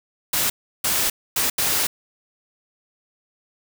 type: noise bursts at uneven times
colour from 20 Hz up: white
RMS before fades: -21 dBFS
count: 4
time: 0.33-0.5 / 0.84-1.1 / 1.36-1.5 / 1.58-1.87 s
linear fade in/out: 5 ms
effects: none